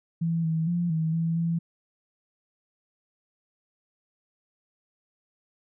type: tone with pitch steps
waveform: sine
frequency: 166 / 161.2 / 173.3 / 160.1 / 164.9 / 167.2 Hz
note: E3 / E3 / F3 / D#3 / E3 / E3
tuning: +12 / -38 / -13 / +50 / +1 / +25 cents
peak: -23 dBFS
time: 0.21-1.59 s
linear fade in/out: 10 ms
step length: 230 ms
effects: none